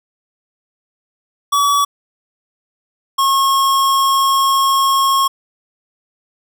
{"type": "tone pair in turn", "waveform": "square", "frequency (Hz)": [1139, 1086.9], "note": ["C#6", "C#6"], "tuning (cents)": [47, -34], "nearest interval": "minor second", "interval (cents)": 81, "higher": "first", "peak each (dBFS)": -12, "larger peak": "neither", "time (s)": [[1.52, 1.85], [3.18, 5.28]], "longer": "second", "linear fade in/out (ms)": 10, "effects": []}